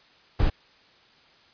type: noise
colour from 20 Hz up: brown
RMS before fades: -20 dBFS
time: 0.39-0.5 s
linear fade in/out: 10 ms
effects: white hiss -57 dBFS RMS until 1.53 s + resampled to 11025 Hz